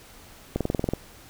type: click train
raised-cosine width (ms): 2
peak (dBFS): -11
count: 9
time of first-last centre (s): 0.56-0.936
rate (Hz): 21.3
effects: pink hiss -49 dBFS RMS until 1.29 s